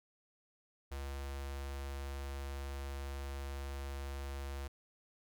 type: tone with notch filter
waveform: square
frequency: 69 Hz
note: C#2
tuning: 7 cents flat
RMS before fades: -42 dBFS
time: 0.91-4.68 s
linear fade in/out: 10 ms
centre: 160 Hz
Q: 0.52
effects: none